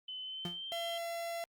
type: tone with pitch glide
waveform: sine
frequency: 3034 to 3176 Hz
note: F#7 to G7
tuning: +43 to +22 cents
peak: -40 dBFS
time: 0.08-0.98 s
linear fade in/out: 5 ms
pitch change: +79 cents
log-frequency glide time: 0.21-0.8 s
type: tone with exponential decay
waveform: 35% pulse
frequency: 174.61 Hz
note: F3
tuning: in tune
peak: -33 dBFS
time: 0.45-0.62 s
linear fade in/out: 2 ms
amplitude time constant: 36 ms
type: tone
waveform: 45% pulse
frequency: 678 Hz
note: E5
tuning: 49 cents sharp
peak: -37 dBFS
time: 0.72-1.44 s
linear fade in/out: 0 ms
effects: Opus 48 kbps